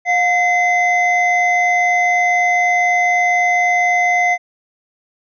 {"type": "tone pair together", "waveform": "triangle", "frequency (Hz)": [713, 2051], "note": ["F5", "C7"], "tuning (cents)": [36, -35], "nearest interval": "octave + tritone", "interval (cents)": 1829, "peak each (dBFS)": -13, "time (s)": [0.05, 4.38], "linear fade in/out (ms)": 50, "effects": ["resampled to 16000 Hz"]}